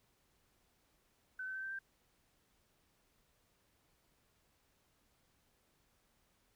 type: tone with pitch steps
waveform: sine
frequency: 1518 / 1532.1 / 1546.3 / 1560.7 / 1575.2 Hz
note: F#6 / G6 / G6 / G6 / G6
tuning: +44 / -40 / -24 / -8 / +8 cents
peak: -40 dBFS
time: 1.39-1.79 s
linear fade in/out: 5 ms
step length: 80 ms
effects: pink hiss -75 dBFS RMS until 6.55 s